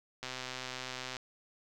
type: click train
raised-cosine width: 0.2 ms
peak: -22 dBFS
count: 121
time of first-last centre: 0.23-1.167 s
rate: 128 Hz
effects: none